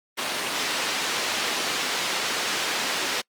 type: band-pass noise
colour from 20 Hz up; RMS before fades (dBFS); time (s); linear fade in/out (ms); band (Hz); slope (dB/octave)
white; -27; 0.17-3.22; 20; 240 to 4400; 12
effects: noise-tail reverb RT60 0.1 s tail -26 dB re dry + Opus 32 kbps